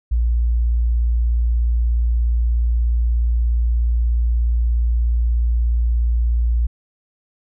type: tone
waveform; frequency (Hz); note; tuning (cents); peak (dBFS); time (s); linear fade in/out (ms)
sine; 58.4; A#1; +4; -14; 0.11-6.67; 10
effects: none